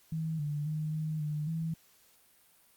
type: tone with pitch steps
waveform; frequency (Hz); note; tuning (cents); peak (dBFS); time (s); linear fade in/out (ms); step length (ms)
sine; 159.8 / 147.4 / 154.3 / 155.9 / 150.4 / 162.4; D#3 / D3 / D#3 / D#3 / D3 / E3; +47 / +7 / -14 / +4 / +42 / -26; -31; 0.12-1.74; 5; 270
effects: white hiss -64 dBFS RMS until 2.76 s + Opus 48 kbps